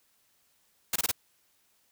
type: noise bursts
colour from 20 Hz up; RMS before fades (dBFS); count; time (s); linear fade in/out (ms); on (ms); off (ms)
white; -27; 4; 0.93-1.115; 5; 29; 23
effects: white hiss -69 dBFS RMS until 1.91 s